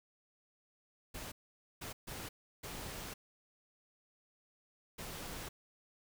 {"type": "noise bursts at uneven times", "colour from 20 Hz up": "pink", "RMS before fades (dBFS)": -45, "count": 5, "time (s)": [[1.14, 1.32], [1.81, 1.93], [2.07, 2.29], [2.63, 3.14], [4.98, 5.49]], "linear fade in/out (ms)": 10, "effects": []}